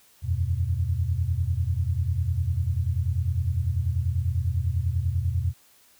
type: chord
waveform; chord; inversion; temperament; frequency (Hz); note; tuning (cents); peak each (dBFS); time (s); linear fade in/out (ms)
sine; E suspended second; none; equal; 82.41 / 92.5 / 123.47; E2 / F#2 / B2; 0 / 0 / 0; -26 / -26 / -29; 0.22-5.54; 50
effects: white hiss -58 dBFS RMS until 5.99 s